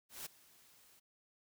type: noise with ADSR envelope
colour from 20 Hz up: white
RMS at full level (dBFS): -44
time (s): 0.09-1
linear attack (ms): 170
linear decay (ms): 9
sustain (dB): -21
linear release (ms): 11
effects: none